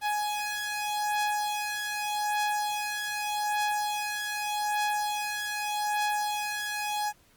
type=beating tone pair; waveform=sawtooth; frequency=836 / 836.83 Hz; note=G#5 / G#5; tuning=+11 / +13 cents; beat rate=0.83 Hz; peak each=-26 / -29 dBFS; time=0.01-7.13 s; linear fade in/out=50 ms; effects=pink hiss -62 dBFS RMS until 7.36 s + Opus 32 kbps